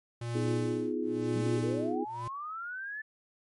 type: tone with tremolo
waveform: square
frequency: 118.1 Hz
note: A#2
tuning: 23 cents sharp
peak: -31 dBFS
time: 0.21-2.28 s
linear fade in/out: 5 ms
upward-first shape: sine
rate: 0.97 Hz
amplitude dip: 100%
type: chord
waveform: sine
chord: F half-diminished seventh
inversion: second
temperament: just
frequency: 251.4 / 314.3 / 349.2 / 419.1 Hz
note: Cb4 / Eb4 / F4 / Ab4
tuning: +31 / +18 / 0 / +16 cents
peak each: -35 dBFS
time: 0.34-2.05 s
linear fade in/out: 20 ms
type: linear sweep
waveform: sine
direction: up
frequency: 167.4 to 1760 Hz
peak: -36 dBFS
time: 1.35-3.02 s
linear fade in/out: 10 ms
effects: MP3 48 kbps